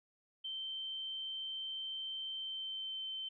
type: tone with pitch glide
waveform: sine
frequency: 3113 to 3091 Hz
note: G7 to G7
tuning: -13 to -25 cents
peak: -39 dBFS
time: 0.44-3.29 s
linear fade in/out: 10 ms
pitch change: -12 cents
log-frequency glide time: 2.37-3.04 s
effects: none